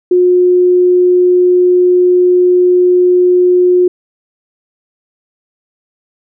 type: tone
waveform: sine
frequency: 360 Hz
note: F#4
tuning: 47 cents flat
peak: -5 dBFS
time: 0.11-3.88 s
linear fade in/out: 5 ms
effects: none